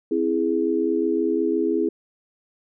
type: chord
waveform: sine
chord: C augmented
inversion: none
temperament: equal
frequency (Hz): 261.6 / 329.6 / 415.3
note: C4 / E4 / G#4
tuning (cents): 0 / 0 / 0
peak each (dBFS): -26 / -22 / -23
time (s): 0.11-1.89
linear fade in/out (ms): 5
effects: none